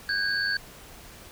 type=tone cluster; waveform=sine; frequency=1531 / 1628 / 4480 Hz; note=G6 / G#6 / C#8; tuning=-41 / -35 / +18 cents; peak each=-32 / -26 / -30 dBFS; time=0.09-0.57 s; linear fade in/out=2 ms; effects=pink hiss -47 dBFS RMS until 1.31 s